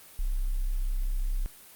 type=tone; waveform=sine; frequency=32.59 Hz; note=C1; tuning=6 cents flat; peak=-25 dBFS; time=0.19-1.46 s; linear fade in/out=0 ms; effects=white hiss -51 dBFS RMS until 1.75 s + Opus 32 kbps